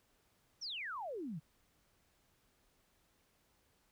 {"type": "exponential sweep", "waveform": "sine", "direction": "down", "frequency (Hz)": [5920, 140.2], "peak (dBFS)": -40, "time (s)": [0.61, 1.4], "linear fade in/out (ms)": 20, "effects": ["pink hiss -74 dBFS RMS until 3.91 s"]}